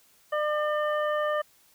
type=harmonic tone; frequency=601 Hz; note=D5; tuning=40 cents sharp; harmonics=1 / 2 / 3 / 5; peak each=-26 / -30 / -34 / -44 dBFS; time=0.32-1.42 s; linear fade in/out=10 ms; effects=white hiss -61 dBFS RMS until 1.74 s

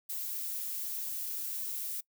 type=noise; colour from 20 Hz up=violet; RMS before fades=-37 dBFS; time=0.09-2.01 s; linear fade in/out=10 ms; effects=noise-tail reverb RT60 0.1 s tail -23 dB re dry

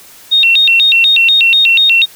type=tone with vibrato; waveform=sine; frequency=3175 Hz; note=G7; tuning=21 cents sharp; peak=-5 dBFS; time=0.31-2.06 s; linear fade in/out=20 ms; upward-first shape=square; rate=4.1 Hz; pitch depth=270 cents each way; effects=white hiss -38 dBFS RMS until 2.15 s

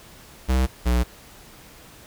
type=tone pair in turn; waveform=square; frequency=64.4 / 60.79 Hz; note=C2 / B1; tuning=-27 / -27 cents; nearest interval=minor second; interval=100 cents; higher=first; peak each=-18 dBFS; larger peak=neither; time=0.48-0.67 / 0.85-1.04 s; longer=neither; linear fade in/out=20 ms; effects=pink hiss -47 dBFS RMS until 2.06 s

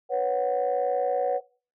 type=chord; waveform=sine; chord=B suspended second; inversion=none; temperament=equal; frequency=493.9 / 554.4 / 740 Hz; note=B4 / C#5 / F#5; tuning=0 / 0 / 0 cents; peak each=-26 dBFS; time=0.09-1.41 s; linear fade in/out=50 ms; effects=noise-tail reverb RT60 0.4 s tail -22 dB re dry + tanh soft clip ceiling -16 dBFS

